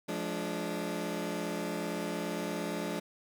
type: chord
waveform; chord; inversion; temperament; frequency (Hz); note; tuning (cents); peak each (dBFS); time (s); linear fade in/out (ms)
20% pulse; D diminished; first; equal with one note detuned; 174.61 / 212.1 / 293.7; F3 / Ab3 / D4; 0 / +37 / 0; -33; 0.08-3; 10
effects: none